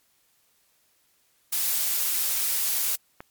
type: noise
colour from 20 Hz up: blue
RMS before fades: -25 dBFS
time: 1.52-2.96 s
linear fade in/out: 10 ms
type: click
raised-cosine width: 0.5 ms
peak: -23 dBFS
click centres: 3.205 s
effects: white hiss -66 dBFS RMS until 3.3 s + MP3 96 kbps